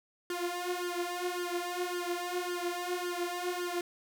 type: tone with flanger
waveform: sawtooth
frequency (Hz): 354.1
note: F4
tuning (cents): +24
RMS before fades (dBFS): -35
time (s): 0.3-3.81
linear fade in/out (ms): 2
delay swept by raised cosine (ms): 0.62 to 4.62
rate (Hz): 1.8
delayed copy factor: +0.85
effects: none